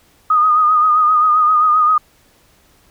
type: tone with vibrato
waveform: sine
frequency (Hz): 1238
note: D#6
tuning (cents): -9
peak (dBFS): -9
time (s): 0.3-1.98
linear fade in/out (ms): 5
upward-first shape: sine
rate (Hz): 7.6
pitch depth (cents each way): 43
effects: pink hiss -53 dBFS RMS until 2.9 s